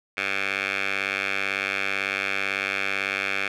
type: tone with band-pass filter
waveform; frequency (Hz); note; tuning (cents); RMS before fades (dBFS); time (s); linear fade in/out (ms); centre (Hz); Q
10% pulse; 98; G2; 0; -27; 0.17-3.48; 5; 2200; 3.4
effects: none